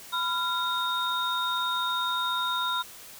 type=tone cluster; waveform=sine; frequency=1000 / 1383 / 3704 Hz; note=B5 / F6 / A#7; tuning=+21 / -17 / -12 cents; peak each=-30 dBFS; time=0.12-2.83 s; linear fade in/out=20 ms; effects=white hiss -46 dBFS RMS until 3.19 s

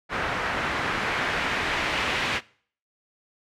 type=noise with low-pass filter sweep; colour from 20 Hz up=white; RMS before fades=-27 dBFS; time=0.09-2.41 s; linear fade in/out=50 ms; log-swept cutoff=1600 to 2500 Hz; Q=1.3; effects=noise-tail reverb RT60 0.5 s tail -22 dB re dry

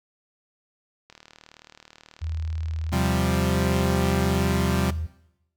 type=click train; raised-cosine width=0.2 ms; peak=-28 dBFS; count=79; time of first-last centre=1.1-3.126 s; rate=38.5 Hz
type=tone; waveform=sine; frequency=80.2 Hz; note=E2; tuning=47 cents flat; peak=-26 dBFS; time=2.21-5.07 s; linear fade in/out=20 ms
type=chord; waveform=sawtooth; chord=C suspended fourth; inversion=none; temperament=equal; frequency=130.81 / 174.61 / 196 Hz; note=C3 / F3 / G3; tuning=0 / 0 / 0 cents; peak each=-22 dBFS; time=2.92-4.91 s; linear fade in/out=10 ms
effects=noise-tail reverb RT60 0.8 s tail -17 dB re dry

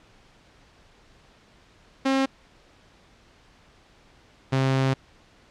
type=tone pair in turn; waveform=sawtooth; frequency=268.4 / 133.16 Hz; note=C4 / C3; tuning=+44 / +31 cents; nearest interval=octave; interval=1213 cents; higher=first; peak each=-16 dBFS; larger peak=neither; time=2.05-2.26 / 4.52-4.94 s; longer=second; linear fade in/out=10 ms; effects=pink hiss -56 dBFS RMS until 5.5 s + low-pass 5000 Hz 12 dB/octave

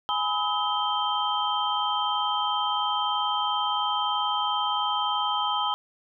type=tone cluster; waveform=sine; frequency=834 / 997 / 1276 / 3139 Hz; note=G#5 / B5 / D#6 / G7; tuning=+7 / +16 / +43 / +2 cents; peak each=-29 dBFS; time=0.09-5.74 s; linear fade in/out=0 ms; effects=none

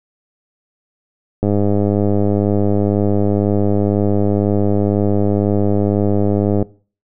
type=click train; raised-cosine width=2 ms; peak=-4 dBFS; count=531; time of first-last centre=1.43-6.626 s; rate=102 Hz; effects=noise-tail reverb RT60 0.4 s tail -21 dB re dry

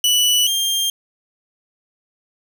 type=tone pair in turn; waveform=sawtooth; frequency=2960 / 3196 Hz; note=F#7 / G7; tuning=0 / +33 cents; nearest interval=minor second; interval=133 cents; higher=second; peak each=-10 / -14 dBFS; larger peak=first; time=0.04-0.47 / 0.47-0.9 s; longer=neither; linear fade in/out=2 ms; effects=none

